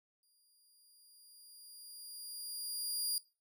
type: tone with exponential growth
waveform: 20% pulse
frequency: 4822 Hz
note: D8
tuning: 45 cents sharp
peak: -27 dBFS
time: 0.23-3.18 s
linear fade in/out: 1 ms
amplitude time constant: 640 ms
effects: noise-tail reverb RT60 0.3 s tail -19 dB re dry